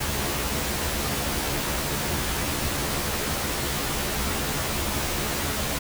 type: noise with comb filter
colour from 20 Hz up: pink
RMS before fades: -27 dBFS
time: 0-5.79 s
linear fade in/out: 10 ms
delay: 14 ms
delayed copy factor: +0.8
effects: none